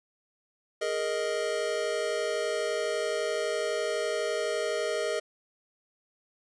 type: chord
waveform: square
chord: Ab suspended second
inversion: none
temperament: just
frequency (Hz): 415.3 / 467.2 / 623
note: Ab4 / Bb4 / Eb5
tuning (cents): 0 / +4 / +2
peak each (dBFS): -34 / -33 / -32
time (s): 0.81-5.2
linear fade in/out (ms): 10
effects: resampled to 22050 Hz + 11-bit